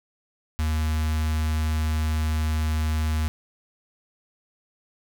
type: tone with notch filter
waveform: square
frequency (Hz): 77.78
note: D#2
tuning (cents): 0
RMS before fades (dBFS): -24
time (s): 0.59-3.28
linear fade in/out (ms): 0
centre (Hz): 460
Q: 0.71
effects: none